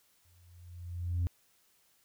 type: tone with exponential growth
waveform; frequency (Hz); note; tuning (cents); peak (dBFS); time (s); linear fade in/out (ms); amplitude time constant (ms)
sine; 87.31; F2; 0; -24; 0.25-1.27; 0; 220
effects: tanh soft clip ceiling -26 dBFS + white hiss -69 dBFS RMS until 2.04 s